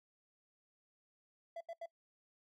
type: tone bursts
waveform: triangle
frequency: 670 Hz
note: E5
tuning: 28 cents sharp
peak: -40 dBFS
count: 3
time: 1.56-1.859 s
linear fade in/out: 5 ms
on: 47 ms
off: 79 ms
effects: noise-tail reverb RT60 0.1 s tail -23 dB re dry